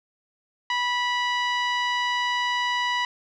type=tone with low-pass filter; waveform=10% pulse; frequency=980 Hz; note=B5; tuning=14 cents flat; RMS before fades=-25 dBFS; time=0.7-3.05 s; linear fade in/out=2 ms; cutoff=2600 Hz; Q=0.76; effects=none